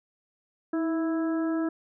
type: harmonic tone with a mistuned harmonic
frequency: 329.6 Hz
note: E4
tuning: in tune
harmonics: 1 / 2 / 3 / 4 / 5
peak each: -25 / -36 / -44 / -40 / -43 dBFS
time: 0.73-1.69 s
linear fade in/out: 5 ms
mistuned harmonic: 1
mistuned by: -37 cents
effects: none